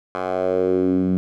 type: tone with band-pass filter sweep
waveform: 10% pulse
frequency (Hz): 92.5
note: F#2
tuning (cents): 0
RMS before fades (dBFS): -20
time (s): 0.15-1.17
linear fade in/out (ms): 0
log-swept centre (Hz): 950 to 190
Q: 3.2
effects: none